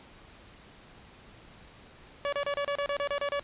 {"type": "tone bursts", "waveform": "sawtooth", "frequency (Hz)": 570, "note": "C#5", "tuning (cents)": 48, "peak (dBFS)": -24, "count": 11, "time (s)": [2.25, 3.395], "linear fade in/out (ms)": 0, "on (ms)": 75, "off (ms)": 32, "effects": ["pink hiss -53 dBFS RMS until 3.43 s", "resampled to 8000 Hz"]}